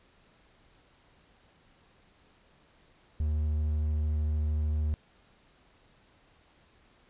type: tone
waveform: triangle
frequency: 76.1 Hz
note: D#2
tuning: 38 cents flat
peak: -24 dBFS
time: 3.2-4.94 s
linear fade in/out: 0 ms
effects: pink hiss -63 dBFS RMS until 7.09 s + resampled to 8000 Hz